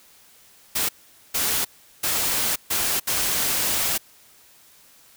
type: noise bursts at uneven times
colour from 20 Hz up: white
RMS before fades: -23 dBFS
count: 5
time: 0.75-0.89 / 1.34-1.65 / 2.03-2.56 / 2.7-3 / 3.07-3.98 s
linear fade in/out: 10 ms
effects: white hiss -53 dBFS RMS until 5.16 s